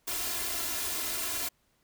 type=noise with comb filter; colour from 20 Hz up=white; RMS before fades=-33 dBFS; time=0.07-1.49 s; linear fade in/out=10 ms; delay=2.9 ms; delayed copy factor=+1; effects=pink hiss -71 dBFS RMS until 1.83 s